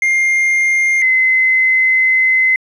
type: tone pair in turn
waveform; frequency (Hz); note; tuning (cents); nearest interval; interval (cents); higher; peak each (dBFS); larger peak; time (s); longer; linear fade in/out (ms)
triangle / sine; 2114 / 2050; C7 / C7; +17 / -36; minor second; 53; first; -9; neither; 0.02-1.02 / 1.02-2.56; second; 2
effects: resampled to 24000 Hz + 8-bit